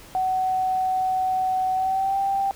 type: tone with pitch glide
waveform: sine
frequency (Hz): 750 to 785.5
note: F#5 to G5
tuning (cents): +23 to +3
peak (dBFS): -20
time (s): 0.15-2.51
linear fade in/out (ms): 0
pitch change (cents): +80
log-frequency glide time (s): 1.74-2.18
effects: pink hiss -46 dBFS RMS until 2.55 s